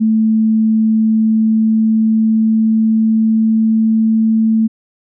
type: tone with pitch glide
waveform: sine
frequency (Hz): 220 to 221.8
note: A3 to A3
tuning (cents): 0 to +14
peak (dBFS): -9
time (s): 0-4.68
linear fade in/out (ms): 20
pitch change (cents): +14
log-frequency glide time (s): 0.93-4.35
effects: none